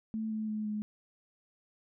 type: tone with pitch steps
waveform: sine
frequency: 220 / 217.1 / 214.2 / 211.4 Hz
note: A3 / A3 / A3 / G#3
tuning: 0 / -23 / -46 / +31 cents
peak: -32 dBFS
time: 0.14-0.82 s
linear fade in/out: 0 ms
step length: 170 ms
effects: none